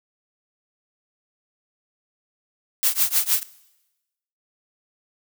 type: noise with tremolo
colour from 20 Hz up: blue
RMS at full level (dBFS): -17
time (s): 2.83-3.43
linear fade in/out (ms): 0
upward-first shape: triangle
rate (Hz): 6.5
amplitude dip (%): 100
effects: noise-tail reverb RT60 1.0 s tail -21 dB re dry